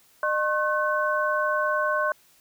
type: tone cluster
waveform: sine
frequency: 608 / 1079 / 1514 Hz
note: D#5 / C#6 / F#6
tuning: -40 / -47 / +39 cents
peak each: -26 dBFS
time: 0.23-2.12 s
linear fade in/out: 2 ms
effects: white hiss -59 dBFS RMS until 2.4 s